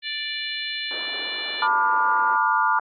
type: harmonic tone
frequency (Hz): 587.3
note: D5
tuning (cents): 0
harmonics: 3 / 4 / 5 / 6 / 7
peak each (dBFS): -33 / -33 / -33 / -33 / -33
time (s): 0.02-1.68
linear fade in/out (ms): 50
type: band-pass noise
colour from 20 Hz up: pink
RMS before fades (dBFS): -40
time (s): 0.91-2.36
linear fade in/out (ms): 0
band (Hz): 340 to 1600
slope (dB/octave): 24
type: chord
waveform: sine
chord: B half-diminished seventh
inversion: third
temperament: just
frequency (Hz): 889 / 987.8 / 1185.3 / 1422.4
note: A5 / B5 / D6 / F6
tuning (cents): +18 / 0 / +16 / +31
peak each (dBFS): -23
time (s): 1.62-2.79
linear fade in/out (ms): 2
effects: Opus 32 kbps